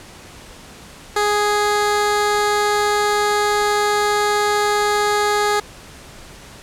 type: tone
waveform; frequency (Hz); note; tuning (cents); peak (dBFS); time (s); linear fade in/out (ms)
15% pulse; 415.3; G#4; 0; -9; 1.16-5.6; 5
effects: pink hiss -40 dBFS RMS until 6.62 s + low-pass 10000 Hz 12 dB/octave